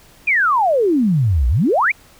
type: exponential two-way sweep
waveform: sine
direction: down then up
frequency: 2508 to 56.7 to 2508 Hz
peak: -12 dBFS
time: 0.27-1.92 s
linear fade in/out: 10 ms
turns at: 1.48 s
effects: pink hiss -48 dBFS RMS until 2.19 s